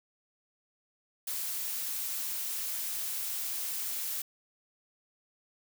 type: noise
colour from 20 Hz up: blue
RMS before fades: -35 dBFS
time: 1.27-4.22 s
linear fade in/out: 5 ms
effects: none